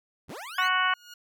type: linear sweep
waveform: 20% pulse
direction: up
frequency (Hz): 32.32 to 2300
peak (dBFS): -33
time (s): 0.28-0.69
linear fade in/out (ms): 20
type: harmonic tone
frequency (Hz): 370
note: F#4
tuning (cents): 0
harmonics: 2 / 3 / 4 / 5 / 6 / 7 / 8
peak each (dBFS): -34 / -26 / -26 / -33 / -33 / -38 / -31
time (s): 0.58-0.94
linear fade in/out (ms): 5
type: tone with exponential growth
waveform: 15% pulse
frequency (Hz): 1440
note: F#6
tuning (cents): -47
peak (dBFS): -35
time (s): 0.71-1.14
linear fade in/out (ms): 5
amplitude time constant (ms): 93
effects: none